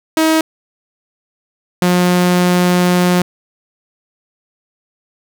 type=tone pair in turn; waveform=sawtooth; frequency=318.5 / 178.75 Hz; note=D#4 / F3; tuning=+41 / +41 cents; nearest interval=minor seventh; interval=1000 cents; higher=first; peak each=-6 dBFS; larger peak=neither; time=0.17-0.41 / 1.82-3.22 s; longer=second; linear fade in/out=2 ms; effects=none